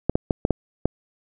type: clicks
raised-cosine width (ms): 2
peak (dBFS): -5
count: 6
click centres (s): 0.096 / 0.155 / 0.308 / 0.451 / 0.507 / 0.856
effects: none